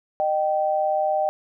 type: tone pair together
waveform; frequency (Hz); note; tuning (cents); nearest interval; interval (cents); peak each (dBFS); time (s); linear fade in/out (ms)
sine; 612.7 / 776; D#5 / G5; -27 / -18; major third; 409; -22; 0.2-1.29; 0
effects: none